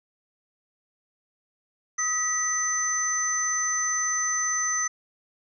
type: tone cluster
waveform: sine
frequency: 1265 / 1942 / 6100 Hz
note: D#6 / B6 / G8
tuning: +28 / -30 / -48 cents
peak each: -31 / -30 / -25 dBFS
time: 1.98-4.88 s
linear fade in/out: 10 ms
effects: none